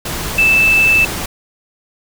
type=tone in noise; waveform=sine; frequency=2637 Hz; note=E7; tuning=in tune; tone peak=-8 dBFS; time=0.38-1.05 s; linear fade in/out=5 ms; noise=pink; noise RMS=-22 dBFS; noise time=0.05-1.26 s; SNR=+11 dB; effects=none